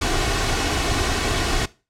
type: noise with comb filter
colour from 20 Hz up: pink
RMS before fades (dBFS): -21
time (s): 0.01-1.66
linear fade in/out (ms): 10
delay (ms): 2.7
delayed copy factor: +0.5
effects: noise-tail reverb RT60 0.3 s tail -19 dB re dry + low-pass 7000 Hz 12 dB/octave